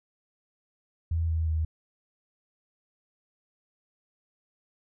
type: tone with pitch steps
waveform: sine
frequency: 82.41 / 80.81 / 79.24 Hz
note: E2 / E2 / D#2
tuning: 0 / -34 / +32 cents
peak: -24 dBFS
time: 1.11-1.65 s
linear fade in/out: 5 ms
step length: 180 ms
effects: none